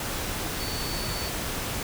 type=tone in noise; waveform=sine; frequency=4484 Hz; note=C#8; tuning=19 cents sharp; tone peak=-36 dBFS; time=0.6-1.29 s; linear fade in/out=2 ms; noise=pink; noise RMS=-31 dBFS; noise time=0-1.83 s; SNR=-8 dB; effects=none